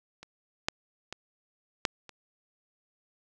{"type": "clicks", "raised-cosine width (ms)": 0.2, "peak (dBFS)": [-28, -9, -20, -7, -28], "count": 5, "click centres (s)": [0.23, 0.685, 1.126, 1.852, 2.093], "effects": []}